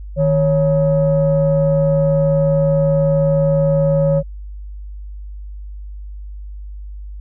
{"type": "tone pair together", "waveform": "sine", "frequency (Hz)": [155.57, 554.4], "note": ["D#3", "C#5"], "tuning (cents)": [0, 0], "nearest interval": "octave + minor seventh", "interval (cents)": 2200, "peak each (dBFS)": -13, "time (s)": [0.16, 4.23], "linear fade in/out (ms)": 50, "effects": ["tanh soft clip ceiling -7 dBFS", "added 50 Hz sine -28 dBFS peak until 7.2 s"]}